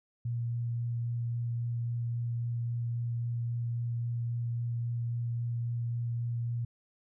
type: tone with vibrato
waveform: sine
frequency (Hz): 118.3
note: A#2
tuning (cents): +26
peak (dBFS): -30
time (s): 0.25-6.65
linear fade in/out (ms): 5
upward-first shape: sine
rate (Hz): 3.7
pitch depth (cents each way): 8
effects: none